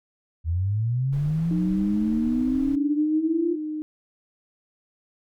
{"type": "linear sweep", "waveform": "sine", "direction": "up", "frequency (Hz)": [78.1, 349.2], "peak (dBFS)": -21, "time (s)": [0.44, 3.57], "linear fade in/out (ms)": 50}
{"type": "noise", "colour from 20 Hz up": "brown", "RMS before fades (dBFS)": -38, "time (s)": [1.12, 2.76], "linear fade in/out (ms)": 10}
{"type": "tone with pitch glide", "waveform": "sine", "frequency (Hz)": [309.6, 307.1], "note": ["D#4", "D#4"], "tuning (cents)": [-9, -23], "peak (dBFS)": -27, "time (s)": [1.51, 3.82], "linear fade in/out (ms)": 0, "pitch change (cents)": -14, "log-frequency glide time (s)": [2.42, 3.13]}
{"effects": []}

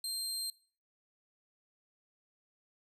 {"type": "tone", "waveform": "25% pulse", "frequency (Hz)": 4175, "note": "C8", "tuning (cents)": -5, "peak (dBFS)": -31, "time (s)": [0.04, 0.5], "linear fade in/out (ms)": 2, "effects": ["noise-tail reverb RT60 0.4 s tail -19 dB re dry"]}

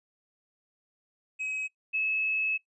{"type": "tone pair in turn", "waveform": ["triangle", "sine"], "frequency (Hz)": [2547, 2590], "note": ["D#7", "E7"], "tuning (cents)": [40, -31], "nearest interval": "unison", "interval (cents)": 29, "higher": "second", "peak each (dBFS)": [-29, -26], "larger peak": "second", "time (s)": [[1.39, 1.68], [1.93, 2.58]], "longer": "second", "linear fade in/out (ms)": 20, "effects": ["noise-tail reverb RT60 0.1 s tail -18 dB re dry", "resampled to 24000 Hz"]}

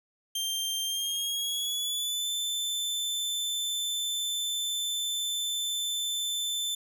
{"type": "tone with pitch glide", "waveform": "sawtooth", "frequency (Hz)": [3167, 3534], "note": ["G7", "A7"], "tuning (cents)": [17, 7], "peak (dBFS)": -26, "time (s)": [0.35, 6.75], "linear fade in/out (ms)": 5, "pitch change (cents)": 190, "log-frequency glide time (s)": [0.84, 2.29], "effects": []}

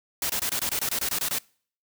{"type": "noise bursts", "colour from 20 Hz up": "white", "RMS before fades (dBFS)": -27, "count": 12, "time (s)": [0.22, 1.385], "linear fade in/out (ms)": 2, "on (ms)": 76, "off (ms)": 23, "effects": ["noise-tail reverb RT60 0.5 s tail -25 dB re dry"]}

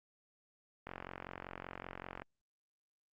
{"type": "click train", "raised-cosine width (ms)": 0.5, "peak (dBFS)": -28, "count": 62, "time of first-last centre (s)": [0.87, 2.22], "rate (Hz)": 45.2, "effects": ["Opus 48 kbps"]}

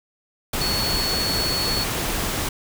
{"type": "tone in noise", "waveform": "sine", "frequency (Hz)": 4400, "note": "C#8", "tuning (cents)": -14, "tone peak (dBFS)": -23, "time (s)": [0.61, 1.84], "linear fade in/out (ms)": 5, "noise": "pink", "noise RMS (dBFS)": -25, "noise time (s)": [0.53, 2.49], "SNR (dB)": -1, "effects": []}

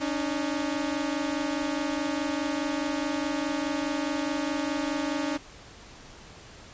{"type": "tone pair together", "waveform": "sawtooth", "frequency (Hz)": [280.3, 305.1], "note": ["C#4", "D#4"], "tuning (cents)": [19, -34], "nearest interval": "minor second", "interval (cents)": 147, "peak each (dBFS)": -26, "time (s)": [0, 5.38], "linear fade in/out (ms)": 20, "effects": ["pink hiss -48 dBFS RMS until 6.73 s", "resampled to 16000 Hz"]}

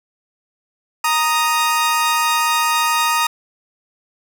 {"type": "tone pair together", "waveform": "sawtooth", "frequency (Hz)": [932.3, 1244.5], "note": ["A#5", "D#6"], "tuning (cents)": [0, 0], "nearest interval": "perfect fourth", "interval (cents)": 500, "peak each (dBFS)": -14, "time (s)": [1.04, 3.27], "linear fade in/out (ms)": 5, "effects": []}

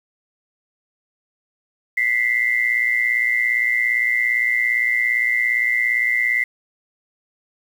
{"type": "tone pair together", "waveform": "sine", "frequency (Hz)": [1975.5, 2093], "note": ["B6", "C7"], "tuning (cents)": [0, 0], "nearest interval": "minor second", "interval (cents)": 100, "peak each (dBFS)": -19, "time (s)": [1.97, 6.44], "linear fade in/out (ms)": 5, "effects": ["7-bit"]}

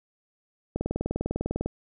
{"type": "click train", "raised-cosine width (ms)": 2, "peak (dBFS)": -15, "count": 19, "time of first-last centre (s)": [0.76, 1.66], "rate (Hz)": 20, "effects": []}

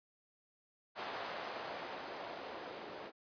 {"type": "noise with low-pass filter sweep", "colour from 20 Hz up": "violet", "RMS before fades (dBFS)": -45, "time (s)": [0.95, 3.12], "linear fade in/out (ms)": 50, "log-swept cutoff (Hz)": [770, 470], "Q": 1.1, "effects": ["resampled to 11025 Hz"]}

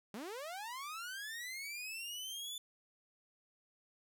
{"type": "linear sweep", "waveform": "sawtooth", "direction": "up", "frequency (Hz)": [187.9, 3511], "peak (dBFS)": -39, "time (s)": [0.14, 2.58], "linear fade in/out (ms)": 2, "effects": []}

